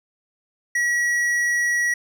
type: tone with tanh clipping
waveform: sine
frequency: 1922 Hz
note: B6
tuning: 48 cents flat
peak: -20 dBFS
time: 0.75-1.94 s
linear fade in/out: 5 ms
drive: 11 dB
effects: none